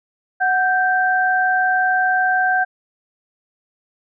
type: tone pair together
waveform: sine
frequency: 740 / 1566.4 Hz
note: F#5 / G6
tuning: 0 / -2 cents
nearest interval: octave + minor second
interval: 1298 cents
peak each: -17 dBFS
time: 0.4-2.65 s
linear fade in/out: 20 ms
effects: none